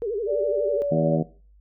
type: tone with vibrato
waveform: sine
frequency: 433.6 Hz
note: A4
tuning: 25 cents flat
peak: -24 dBFS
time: 0.02-0.82 s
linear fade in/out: 0 ms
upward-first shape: sine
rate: 12 Hz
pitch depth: 180 cents each way
type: tone with pitch glide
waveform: sine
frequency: 583 to 572.7 Hz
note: D5 to D5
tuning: -13 to -44 cents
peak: -22 dBFS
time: 0.26-1.2 s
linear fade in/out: 50 ms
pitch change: -31 cents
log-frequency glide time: 0.67-0.76 s
type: harmonic tone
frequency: 79.9 Hz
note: D#2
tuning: 47 cents sharp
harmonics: 2 / 3 / 4 / 5 / 6 / 7 / 8 / 9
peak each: -23 / -27 / -29 / -31 / -33 / -34 / -35 / -36 dBFS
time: 0.91-1.23 s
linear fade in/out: 10 ms
effects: noise-tail reverb RT60 0.4 s tail -18 dB re dry + added 50 Hz sine -51 dBFS peak until 1.6 s